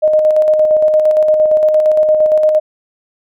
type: tone with tremolo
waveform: sine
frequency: 617 Hz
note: D#5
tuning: 15 cents flat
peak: -6 dBFS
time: 0.02-2.6 s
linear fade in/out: 20 ms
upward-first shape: square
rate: 8.7 Hz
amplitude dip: 35%
effects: none